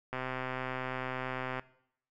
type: click train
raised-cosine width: 0.5 ms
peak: -21 dBFS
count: 190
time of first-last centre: 0.13-1.595 s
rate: 129 Hz
effects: noise-tail reverb RT60 0.7 s tail -19 dB re dry